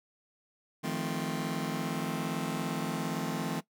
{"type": "chord", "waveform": "sawtooth", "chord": "F dominant seventh", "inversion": "third", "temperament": "just", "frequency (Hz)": [157.15, 174.61, 218.3, 261.9], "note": ["Eb3", "F3", "A3", "C4"], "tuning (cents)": [18, 0, -13, 2], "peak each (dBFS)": -33, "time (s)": [0.83, 3.61], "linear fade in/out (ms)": 20, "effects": ["noise-tail reverb RT60 0.1 s tail -18 dB re dry"]}